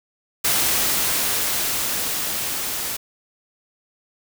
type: noise with level ramp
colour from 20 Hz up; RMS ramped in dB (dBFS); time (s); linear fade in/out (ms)
white; -19 to -27; 0.44-2.97; 10
effects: none